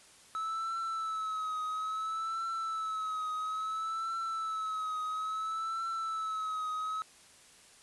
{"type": "tone with vibrato", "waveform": "triangle", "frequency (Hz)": 1300, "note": "E6", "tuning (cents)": -24, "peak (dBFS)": -31, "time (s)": [0.35, 7.02], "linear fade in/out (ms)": 0, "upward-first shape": "triangle", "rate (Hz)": 0.59, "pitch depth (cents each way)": 60, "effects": ["white hiss -58 dBFS RMS until 7.82 s", "resampled to 24000 Hz"]}